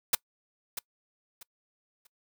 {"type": "noise with echo", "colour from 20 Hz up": "white", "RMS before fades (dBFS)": -22, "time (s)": [0.13, 0.15], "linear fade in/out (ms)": 5, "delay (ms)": 640, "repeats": 3, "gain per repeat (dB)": -12, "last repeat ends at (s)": 2.07, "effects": ["noise-tail reverb RT60 0.1 s tail -25 dB re dry"]}